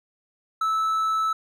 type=tone; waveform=triangle; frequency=1309 Hz; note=E6; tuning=13 cents flat; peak=-19 dBFS; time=0.61-1.33 s; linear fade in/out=5 ms; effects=none